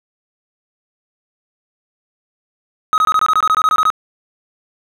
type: tone bursts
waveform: triangle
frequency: 1267 Hz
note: D#6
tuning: 31 cents sharp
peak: -8 dBFS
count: 14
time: 2.93-3.902 s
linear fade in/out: 0 ms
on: 49 ms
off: 22 ms
effects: none